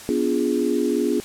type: chord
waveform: sine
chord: B diminished seventh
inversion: none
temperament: equal with one note detuned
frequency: 246.9 / 290 / 349.2 / 415.3 Hz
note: B3 / D4 / F4 / Ab4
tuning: 0 / -22 / 0 / 0 cents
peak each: -24 dBFS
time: 0.09-1.2 s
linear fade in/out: 0 ms
effects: white hiss -39 dBFS RMS until 1.24 s + low-pass 11000 Hz 12 dB/octave